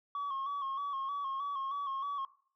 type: tone with vibrato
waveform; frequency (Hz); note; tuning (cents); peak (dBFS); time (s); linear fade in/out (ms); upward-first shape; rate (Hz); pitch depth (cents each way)
sine; 1108.7; C#6; 0; -32; 0.15-2.25; 2; square; 3.2; 45
effects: noise-tail reverb RT60 0.5 s tail -18 dB re dry + tanh soft clip ceiling -32 dBFS